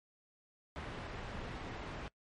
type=low-pass noise; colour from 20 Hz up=pink; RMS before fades=-44 dBFS; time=0.76-2.08 s; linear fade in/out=0 ms; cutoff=2500 Hz; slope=12 dB/octave; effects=noise-tail reverb RT60 0.1 s tail -23 dB re dry + MP3 48 kbps